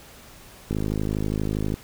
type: click train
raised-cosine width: 3 ms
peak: -13 dBFS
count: 55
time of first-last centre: 0.71-1.741 s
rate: 52.4 Hz
effects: pink hiss -47 dBFS RMS until 1.83 s